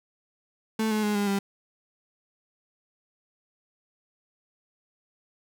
35% pulse tone with pitch steps, 220 / 214.4 / 208.9 / 203.5 / 198.28 Hz, A3 / A3 / G#3 / G#3 / G3, 0 / -45 / +10 / -35 / +20 cents, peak -22 dBFS, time 0.79-1.39 s, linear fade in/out 5 ms, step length 120 ms, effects none

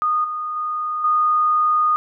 sine tone with level steps, 1231 Hz, D#6, 19 cents flat, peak -16 / -23 / -21 / -14 dBFS, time 0.02-1.96 s, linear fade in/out 0 ms, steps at 0.24 / 0.56 / 1.04 s, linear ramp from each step 5 ms, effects none

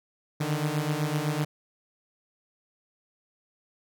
sawtooth beating tone pair, 146.83 / 154.73 Hz, D3 / D#3, 0 / -9 cents, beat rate 7.9 Hz, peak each -25 dBFS, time 0.4-1.45 s, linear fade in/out 10 ms, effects none

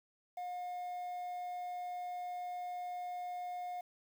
triangle tone with quantisation, 717 Hz, F5, 45 cents sharp, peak -37 dBFS, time 0.37-3.81 s, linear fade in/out 5 ms, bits 10, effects none

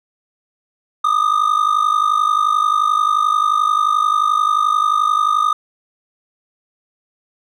triangle ring-modulated tone, 1223 Hz, D#6, 30 cents flat, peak -8 dBFS, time 1.04-5.53 s, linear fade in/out 5 ms, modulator 25.7 Hz, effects none

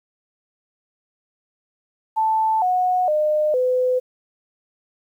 sine tone with pitch steps, 880 / 731.5 / 608 / 505.4 Hz, A5 / F#5 / D#5 / B4, 0 / -20 / -40 / +40 cents, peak -16 dBFS, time 2.16-4 s, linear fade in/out 20 ms, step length 460 ms, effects 9-bit

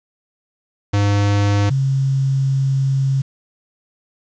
square / sine tone pair in turn, 101.7 / 135.17 Hz, G#2 / C#3, -36 / -43 cents, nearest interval perfect fourth, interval 493 cents, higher second, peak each -14 dBFS, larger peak neither, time 0.93-1.7 / 1.7-3.22 s, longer second, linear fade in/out 10 ms, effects resampled to 16000 Hz + 7-bit

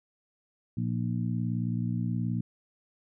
harmonic tone with a mistuned harmonic, 58.8 Hz, A#1, 16 cents sharp, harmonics 2 / 3 / 4 / 5, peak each -30 / -32 / -34 / -42 dBFS, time 0.77-2.41 s, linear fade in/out 5 ms, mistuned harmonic 5, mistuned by +46 cents, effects none

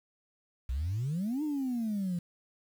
sine exponential two-way sweep, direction up then down, 58.4 to 311.1 to 170 Hz, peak -28 dBFS, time 0.69-2.19 s, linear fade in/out 5 ms, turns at 1.43 s, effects tanh soft clip ceiling -27 dBFS + 9-bit

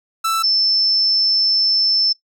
45% pulse / sine tone pair in turn, 1325 / 5300 Hz, E6 / E8, +9 / +9 cents, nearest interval 2 octaves, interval 2400 cents, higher second, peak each -16 / -13 dBFS, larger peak second, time 0.24-0.43 / 0.43-2.13 s, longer second, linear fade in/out 10 ms, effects noise-tail reverb RT60 0.1 s tail -19 dB re dry

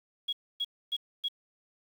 sine tone bursts, 3323 Hz, G#7, in tune, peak -28 dBFS, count 4, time 0.28-1.286 s, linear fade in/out 10 ms, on 49 ms, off 270 ms, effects 9-bit

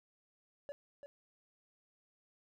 triangle tone with echo, 571 Hz, D5, 49 cents flat, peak -39 dBFS, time 0.69-0.72 s, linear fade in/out 0 ms, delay 340 ms, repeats 1, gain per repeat -7 dB, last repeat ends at 1.06 s, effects none

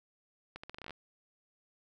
accelerating click train, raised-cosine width 0.3 ms, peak -28 dBFS, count 11, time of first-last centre 0.56-0.907 s, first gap 75 ms, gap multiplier 0.81, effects none

